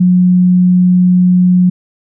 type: tone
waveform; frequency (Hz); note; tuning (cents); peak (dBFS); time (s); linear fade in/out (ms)
sine; 180.8; F#3; -40; -5; 0-1.7; 10
effects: none